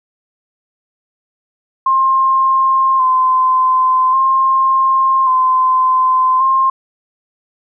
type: tone with vibrato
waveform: sine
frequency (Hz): 1046.5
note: C6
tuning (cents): 0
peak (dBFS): -9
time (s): 1.86-6.7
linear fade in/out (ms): 5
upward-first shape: square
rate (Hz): 0.44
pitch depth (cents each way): 24
effects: none